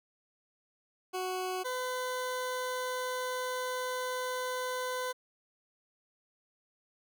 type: tone pair in turn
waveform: 20% pulse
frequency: 370 / 505.7 Hz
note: F#4 / B4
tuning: 0 / +41 cents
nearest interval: perfect fourth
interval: 541 cents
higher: second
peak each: -28 dBFS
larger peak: neither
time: 1.13-1.64 / 1.64-5.13 s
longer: second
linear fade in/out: 20 ms
effects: none